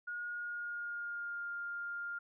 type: tone with pitch glide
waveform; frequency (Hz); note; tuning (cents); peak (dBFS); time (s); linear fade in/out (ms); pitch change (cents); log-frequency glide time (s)
sine; 1437 to 1403.4; F6 to F6; +49 to +8; -38; 0.07-2.19; 10; -41; 0.27-1.51
effects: none